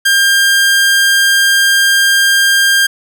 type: tone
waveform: sawtooth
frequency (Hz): 1600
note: G6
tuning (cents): +35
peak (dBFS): -4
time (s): 0.05-2.87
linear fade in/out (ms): 10
effects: none